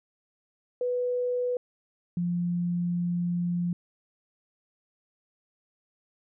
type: tone pair in turn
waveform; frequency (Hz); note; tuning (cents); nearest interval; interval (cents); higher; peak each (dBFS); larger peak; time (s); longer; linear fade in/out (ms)
sine; 493.9 / 174.62; B4 / F3; 0 / 0; octave + tritone; 1800; first; -25; neither; 0.81-1.57 / 2.17-3.73; second; 2
effects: none